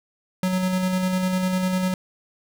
square tone with tremolo, 185 Hz, F#3, in tune, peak -20 dBFS, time 0.43-1.94 s, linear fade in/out 2 ms, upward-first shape square, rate 10 Hz, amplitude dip 30%, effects none

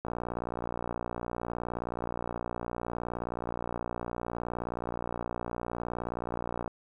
click train, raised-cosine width 1 ms, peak -20 dBFS, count 394, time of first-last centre 0.05-6.677 s, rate 59.3 Hz, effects 10-bit

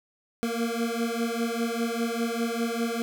25% pulse beating tone pair, 230 / 235 Hz, A#3 / A#3, -23 / +14 cents, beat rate 5 Hz, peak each -25 / -26 dBFS, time 0.43-3.02 s, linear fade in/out 0 ms, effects none

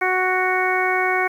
harmonic tone, 370 Hz, F#4, in tune, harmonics 1 / 2 / 3 / 4 / 5 / 6, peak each -24 / -23 / -26 / -25 / -26 / -23 dBFS, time 0.01-1.28 s, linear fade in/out 10 ms, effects 8-bit

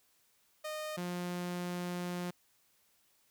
sawtooth tone pair in turn, 615 / 177.23 Hz, D#5 / F3, -20 / +26 cents, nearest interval octave + minor seventh, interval 2154 cents, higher first, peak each -34 / -32 dBFS, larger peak second, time 0.64-0.97 / 0.97-2.31 s, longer second, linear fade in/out 10 ms, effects white hiss -71 dBFS RMS until 3.3 s

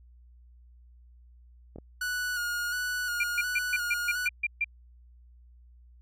clicks, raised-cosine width 2 ms, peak -29 dBFS, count 2, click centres 1.76 / 1.785 s
45% pulse tone with vibrato, 1455 Hz, F#6, 29 cents flat, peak -29 dBFS, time 2.01-4.28 s, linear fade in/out 5 ms, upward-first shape square, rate 1.4 Hz, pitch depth 27 cents each way
sine tone bursts, 2379 Hz, D7, 22 cents sharp, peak -24 dBFS, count 9, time 3.2-4.644 s, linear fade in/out 5 ms, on 36 ms, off 140 ms
effects added 60 Hz sine -52 dBFS peak until 6.01 s

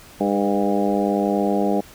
harmonic tone with a mistuned harmonic, 101 Hz, G#2, 48 cents flat, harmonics 2 / 3 / 4 / 5 / 6 / 7 / 8, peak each -22 / -24 / -25 / -26 / -27 / -27 / -28 dBFS, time 0.2-1.81 s, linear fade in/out 10 ms, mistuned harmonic 5, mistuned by -32 cents, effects pink hiss -45 dBFS RMS until 1.94 s

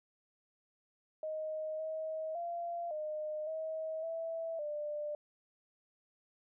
sine tone with pitch steps, 624 / 633 / 687 / 612 / 636 / 657 / 595 Hz, D#5 / D#5 / F5 / D#5 / D#5 / E5 / D5, +5 / +30 / -29 / -29 / +38 / -6 / +22 cents, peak -36 dBFS, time 1.23-5.15 s, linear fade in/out 2 ms, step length 560 ms, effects none

